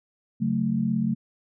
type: chord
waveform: sine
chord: F# minor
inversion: second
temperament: just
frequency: 138.75 / 185 / 222 Hz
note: C#3 / F#3 / A3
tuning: +2 / 0 / +16 cents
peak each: -29 / -27 / -24 dBFS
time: 0.4-1.15 s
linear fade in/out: 20 ms
effects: none